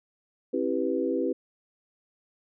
sine chord, C major seventh, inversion none, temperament equal with one note detuned, 267.9 / 329.6 / 392 / 493.9 Hz, C4 / E4 / G4 / B4, +41 / 0 / 0 / 0 cents, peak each -30 dBFS, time 0.53-1.33 s, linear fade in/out 10 ms, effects none

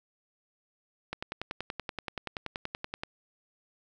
click train, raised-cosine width 0.3 ms, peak -18 dBFS, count 21, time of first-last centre 1.13-3.035 s, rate 10.5 Hz, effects none

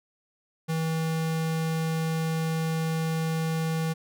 square tone, 161.3 Hz, E3, 37 cents flat, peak -26 dBFS, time 0.68-3.94 s, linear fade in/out 20 ms, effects none

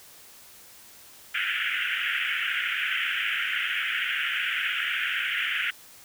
pink band-pass noise, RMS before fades -28 dBFS, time 1.34-5.71 s, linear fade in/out 10 ms, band 1400 to 3200 Hz, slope 96 dB/octave, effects white hiss -50 dBFS RMS until 6.04 s

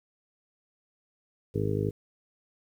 harmonic tone, 51.8 Hz, G#1, 4 cents flat, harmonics 1 / 2 / 3 / 4 / 5 / 6 / 7 / 8 / 9, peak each -42 / -30 / -33 / -38 / -38 / -36 / -41 / -32 / -36 dBFS, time 1.54-1.91 s, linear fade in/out 20 ms, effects 10-bit

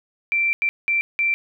sine tone bursts at uneven times, 2349 Hz, D7, in tune, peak -17 dBFS, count 4, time 0.32-0.53 / 0.62-0.69 / 0.88-1.01 / 1.19-1.34 s, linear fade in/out 0 ms, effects none

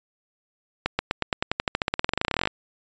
accelerating click train, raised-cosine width 0.3 ms, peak -6 dBFS, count 29, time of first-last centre 0.86-2.474 s, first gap 130 ms, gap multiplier 0.93, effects resampled to 16000 Hz

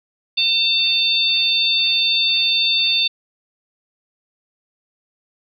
harmonic tone, 898 Hz, A5, 35 cents sharp, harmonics 3 / 4 / 5, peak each -21 / -17 / -20 dBFS, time 0.37-3.08 s, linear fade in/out 10 ms, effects none

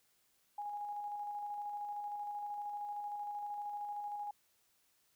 sine tone with tremolo, 825 Hz, G#5, 12 cents flat, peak -38 dBFS, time 0.58-4.31 s, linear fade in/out 5 ms, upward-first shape square, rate 13 Hz, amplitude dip 25%, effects white hiss -74 dBFS RMS until 5.15 s

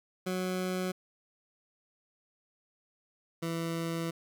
20% pulse tone pair in turn, 184.2 / 165.96 Hz, F#3 / E3, -7 / +12 cents, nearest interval major second, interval 181 cents, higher first, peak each -26 / -27 dBFS, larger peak first, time 0.26-0.92 / 3.42-4.11 s, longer second, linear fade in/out 10 ms, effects none

